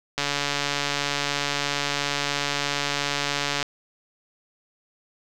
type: click train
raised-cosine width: 0.2 ms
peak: -7 dBFS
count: 494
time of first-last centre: 0.18-3.628 s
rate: 143 Hz
effects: none